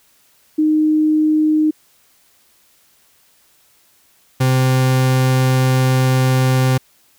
sine / 40% pulse tone pair in turn, 308.5 / 129.71 Hz, D#4 / C3, -15 / -15 cents, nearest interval octave + minor third, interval 1500 cents, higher first, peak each -11 dBFS, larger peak neither, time 0.58-1.71 / 4.4-6.78 s, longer second, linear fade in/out 10 ms, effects white hiss -55 dBFS RMS until 7.18 s

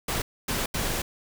pink noise bursts at uneven times, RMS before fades -28 dBFS, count 3, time 0.08-0.22 / 0.48-0.66 / 0.74-1.02 s, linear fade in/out 5 ms, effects none

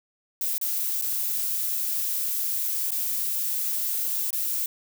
violet noise with dropouts, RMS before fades -27 dBFS, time 0.41-4.66 s, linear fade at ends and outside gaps 2 ms, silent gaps 0.581-0.613 / 1.014-1.021 / 2.907-2.917 / 4.306-4.329 s, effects none

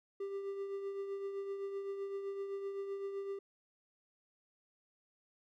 triangle tone with tremolo, 395.1 Hz, G4, 14 cents sharp, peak -34 dBFS, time 0.2-3.39 s, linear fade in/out 5 ms, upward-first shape triangle, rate 7.8 Hz, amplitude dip 50%, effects none

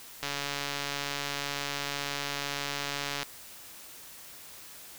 click train, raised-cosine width 0.2 ms, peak -15 dBFS, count 427, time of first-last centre 0.23-3.23 s, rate 142 Hz, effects white hiss -48 dBFS RMS until 4.98 s

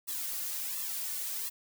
blue noise with flanger, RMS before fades -36 dBFS, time 0.07-1.5 s, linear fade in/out 20 ms, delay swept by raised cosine 1.3 to 3.1 ms, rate 1.4 Hz, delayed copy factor -0.85, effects none

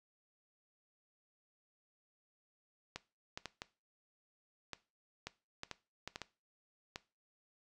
clicks, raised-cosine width 0.2 ms, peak -24 dBFS, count 12, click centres 2.96 / 3.375 / 3.457 / 3.619 / 4.733 / 5.27 / 5.634 / 5.713 / 6.076 / 6.159 / 6.217 / 6.959 s, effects noise-tail reverb RT60 0.3 s tail -18 dB re dry + resampled to 24000 Hz

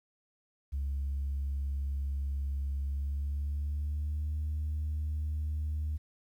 sine tone with pitch glide, 69.3 to 76.01 Hz, C#2 to D#2, 0 to -40 cents, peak -29 dBFS, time 0.72-5.98 s, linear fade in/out 20 ms, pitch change +160 cents, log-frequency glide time 2.84-4.37 s, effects tanh soft clip ceiling -28 dBFS + 11-bit

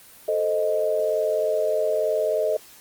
sine chord, A diminished, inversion none, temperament equal, 440 / 523.3 / 622.3 Hz, A4 / C5 / Eb5, 0 / 0 / 0 cents, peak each -25 / -28 / -22 dBFS, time 0.28-2.57 s, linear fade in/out 5 ms, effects white hiss -48 dBFS RMS until 2.8 s + Opus 24 kbps

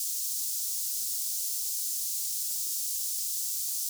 pink high-pass noise, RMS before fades -32 dBFS, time 0-3.89 s, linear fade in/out 2 ms, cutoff 5600 Hz, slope 24 dB/octave, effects none

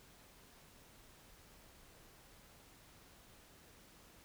silence, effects pink hiss -62 dBFS RMS until 4.24 s

